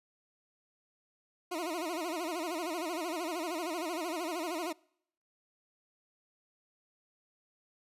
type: tone with vibrato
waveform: 20% pulse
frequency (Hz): 334.3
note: E4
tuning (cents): +24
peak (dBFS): -29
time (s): 1.51-4.73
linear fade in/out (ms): 10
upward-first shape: sine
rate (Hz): 13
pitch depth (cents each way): 150
effects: noise-tail reverb RT60 0.7 s tail -26 dB re dry + resampled to 32000 Hz